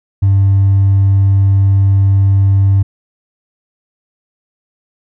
triangle tone with hard clipping, 98 Hz, G2, in tune, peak -6 dBFS, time 0.22-2.83 s, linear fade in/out 10 ms, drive 2 dB, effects none

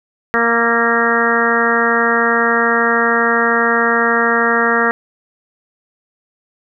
harmonic tone with a mistuned harmonic, 233.1 Hz, A#3, in tune, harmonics 1 / 2 / 3 / 4 / 5 / 6 / 7 / 8, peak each -21 / -18 / -22 / -23 / -20 / -19 / -19 / -18 dBFS, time 0.34-4.91 s, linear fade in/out 0 ms, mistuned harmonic 6, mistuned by -28 cents, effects none

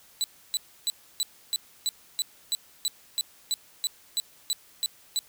25% pulse tone bursts, 3975 Hz, B7, 10 cents sharp, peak -20 dBFS, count 16, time 0.21-5.19 s, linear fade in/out 0 ms, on 30 ms, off 300 ms, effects white hiss -56 dBFS RMS until 5.28 s

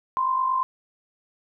sine tone pair together, 997.7 / 1046.5 Hz, B5 / C6, +17 / 0 cents, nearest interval minor second, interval 83 cents, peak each -29 / -21 dBFS, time 0.17-0.63 s, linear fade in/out 0 ms, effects none

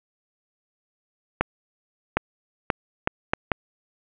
accelerating click train, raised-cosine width 0.5 ms, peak -4 dBFS, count 6, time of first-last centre 1.41-3.518 s, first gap 760 ms, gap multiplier 0.7, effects resampled to 8000 Hz + 7-bit

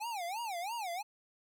square tone with vibrato, 805 Hz, G5, 46 cents sharp, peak -37 dBFS, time 0-1.03 s, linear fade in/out 20 ms, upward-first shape sine, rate 3 Hz, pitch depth 290 cents each way, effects none

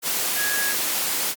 sine tone in noise, 1661.2 Hz, G#6, in tune, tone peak -25 dBFS, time 0.35-0.75 s, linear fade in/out 50 ms, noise white, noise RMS -24 dBFS, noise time 0.02-1.35 s, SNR -4 dB, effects high-pass 200 Hz 12 dB/octave + Opus 48 kbps

